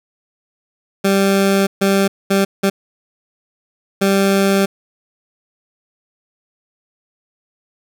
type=tone bursts at uneven times; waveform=20% pulse; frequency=196 Hz; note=G3; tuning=in tune; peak=-7 dBFS; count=5; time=1.04-1.67 / 1.81-2.08 / 2.3-2.45 / 2.63-2.7 / 4.01-4.66 s; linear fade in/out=10 ms; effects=none